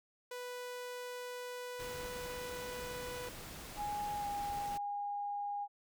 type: tone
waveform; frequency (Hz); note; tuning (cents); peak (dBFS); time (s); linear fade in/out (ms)
sawtooth; 493.9; B4; 0; -38; 0.31-3.29; 5
type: noise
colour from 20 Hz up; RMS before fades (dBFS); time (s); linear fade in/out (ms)
pink; -48; 1.79-4.78; 10
type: tone with pitch glide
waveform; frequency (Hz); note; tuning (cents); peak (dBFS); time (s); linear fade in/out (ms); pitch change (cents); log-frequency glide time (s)
sine; 828 to 815.2; G#5 to G#5; -5 to -32; -36; 3.76-5.68; 50; -27; 4.18-4.26
effects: none